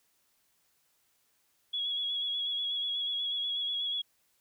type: tone with vibrato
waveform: sine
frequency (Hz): 3349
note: G#7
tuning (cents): +14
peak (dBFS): -30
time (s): 1.73-4.02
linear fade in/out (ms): 10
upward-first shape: sine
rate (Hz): 8.2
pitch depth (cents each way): 27
effects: white hiss -72 dBFS RMS until 4.4 s